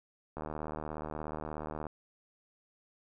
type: click train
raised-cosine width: 1 ms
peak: -25 dBFS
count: 116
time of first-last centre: 0.37-1.867 s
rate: 76.8 Hz
effects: none